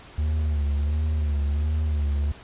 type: tone with vibrato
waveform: triangle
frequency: 74.4 Hz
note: D2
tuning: 23 cents sharp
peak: -19 dBFS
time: 0.18-2.32 s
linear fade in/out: 5 ms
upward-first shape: sine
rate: 1.4 Hz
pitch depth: 67 cents each way
effects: pink hiss -46 dBFS RMS until 2.43 s + resampled to 8000 Hz